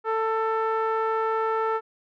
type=tone with low-pass filter; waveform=sawtooth; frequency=444.2 Hz; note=A4; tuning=16 cents sharp; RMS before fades=-25 dBFS; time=0.04-1.81 s; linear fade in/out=50 ms; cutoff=1300 Hz; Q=2.6; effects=none